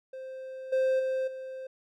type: tone with level steps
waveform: triangle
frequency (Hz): 523.3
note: C5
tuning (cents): 0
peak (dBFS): -36 / -21 / -25 / -35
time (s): 0.13-1.67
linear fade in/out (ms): 5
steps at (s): 0.72 / 0.99 / 1.27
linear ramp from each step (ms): 10
effects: none

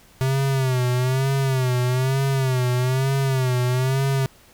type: tone with vibrato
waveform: square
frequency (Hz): 130.3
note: C3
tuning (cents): -7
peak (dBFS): -19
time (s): 0.21-4.26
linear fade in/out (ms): 0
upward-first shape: sine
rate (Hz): 1.1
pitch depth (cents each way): 84
effects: pink hiss -52 dBFS RMS until 4.53 s

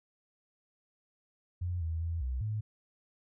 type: tone with pitch steps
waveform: sine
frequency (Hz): 88.6 / 81.3 / 83.4 / 63.7 / 107.3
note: F2 / E2 / E2 / C2 / A2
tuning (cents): +25 / -23 / +21 / -46 / -43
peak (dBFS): -31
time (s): 1.61-2.61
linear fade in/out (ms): 10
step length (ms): 200
effects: none

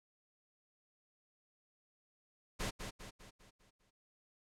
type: noise with echo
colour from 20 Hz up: pink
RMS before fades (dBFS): -38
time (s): 2.59-2.71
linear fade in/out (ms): 20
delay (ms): 200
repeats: 6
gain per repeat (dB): -6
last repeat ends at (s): 3.91
effects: low-pass 9000 Hz 12 dB/octave

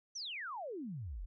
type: exponential sweep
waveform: sine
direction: down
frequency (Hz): 6220 to 36.71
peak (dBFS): -40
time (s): 0.15-1.26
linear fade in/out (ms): 10
effects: none

